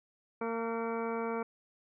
harmonic tone with a mistuned harmonic, 229 Hz, A#3, 31 cents flat, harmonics 1 / 2 / 3 / 4 / 5 / 6 / 7 / 8 / 9 / 10, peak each -38 / -35 / -43 / -41 / -44 / -44 / -53 / -58 / -57 / -48 dBFS, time 0.41-1.43 s, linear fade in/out 5 ms, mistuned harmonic 7, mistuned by -85 cents, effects none

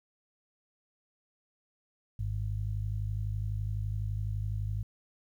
harmonic tone, 51.91 Hz, G#1, in tune, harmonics 1 / 2 / 3, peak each -35 / -32 / -48 dBFS, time 2.19-4.83 s, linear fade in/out 5 ms, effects 11-bit

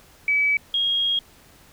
sine tone pair in turn, 2289 / 3268 Hz, D7 / G#7, -45 / -29 cents, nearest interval tritone, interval 616 cents, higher second, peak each -17 / -19 dBFS, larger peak first, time 0.28-0.57 / 0.74-1.19 s, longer second, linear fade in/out 2 ms, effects pink hiss -52 dBFS RMS until 1.72 s

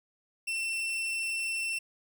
40% pulse tone, 2694 Hz, E7, 37 cents sharp, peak -29 dBFS, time 0.47-1.79 s, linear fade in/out 10 ms, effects none

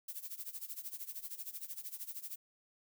violet noise with tremolo, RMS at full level -42 dBFS, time 0.08-2.36 s, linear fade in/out 5 ms, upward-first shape sine, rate 13 Hz, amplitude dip 85%, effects none

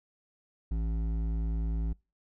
triangle tone with hard clipping, 55 Hz, A1, in tune, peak -30 dBFS, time 0.71-1.93 s, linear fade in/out 5 ms, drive 14 dB, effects noise-tail reverb RT60 0.3 s tail -26 dB re dry

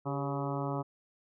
harmonic tone with a mistuned harmonic, 140.6 Hz, C#3, 25 cents sharp, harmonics 1 / 2 / 3 / 4 / 5 / 6 / 7 / 8 / 9, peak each -35 / -38 / -40 / -41 / -42 / -43 / -43 / -44 / -45 dBFS, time 0.05-0.83 s, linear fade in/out 20 ms, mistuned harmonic 3, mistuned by -74 cents, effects none

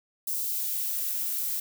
violet noise with high-pass filter sweep, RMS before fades -30 dBFS, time 0.27-1.6 s, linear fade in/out 5 ms, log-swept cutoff 5200 to 370 Hz, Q 0.9, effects none

